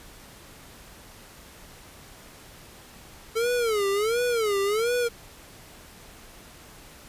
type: tone with vibrato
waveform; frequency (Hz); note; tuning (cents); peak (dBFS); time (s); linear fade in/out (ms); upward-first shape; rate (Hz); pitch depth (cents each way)
square; 440; A4; 0; -23; 3.35-5.09; 20; sine; 1.4; 190
effects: pink hiss -48 dBFS RMS until 7.08 s + resampled to 32000 Hz